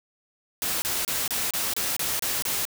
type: noise bursts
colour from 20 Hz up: white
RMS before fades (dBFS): -27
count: 9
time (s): 0.62-2.652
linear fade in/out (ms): 0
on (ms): 200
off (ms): 29
effects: none